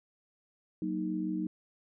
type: chord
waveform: sine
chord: D# minor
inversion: first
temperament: just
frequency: 186.68 / 233.3 / 311.1 Hz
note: F#3 / A#3 / D#4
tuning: +16 / +2 / 0 cents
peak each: -35 / -39 / -33 dBFS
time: 0.82-1.47 s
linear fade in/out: 2 ms
effects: none